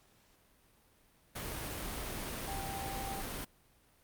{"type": "tone in noise", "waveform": "sine", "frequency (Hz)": 784, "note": "G5", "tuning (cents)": 0, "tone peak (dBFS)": -41, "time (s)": [2.47, 3.22], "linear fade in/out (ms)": 10, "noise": "pink", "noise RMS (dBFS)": -40, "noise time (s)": [1.35, 3.45], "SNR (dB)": -4, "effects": ["pink hiss -67 dBFS RMS until 4.03 s", "Opus 48 kbps"]}